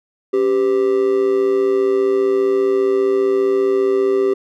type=tone with amplitude modulation; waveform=triangle; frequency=392 Hz; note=G4; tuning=in tune; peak=-8 dBFS; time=0.33-4.34 s; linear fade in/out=10 ms; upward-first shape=sine; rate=115 Hz; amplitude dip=65%; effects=none